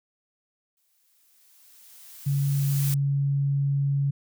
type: noise with exponential growth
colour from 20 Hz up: blue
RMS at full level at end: -31 dBFS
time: 0.77-2.94 s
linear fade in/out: 1 ms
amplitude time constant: 470 ms
type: tone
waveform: sine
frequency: 140 Hz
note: C#3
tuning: 18 cents sharp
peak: -21 dBFS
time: 2.26-4.11 s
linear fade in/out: 10 ms
effects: none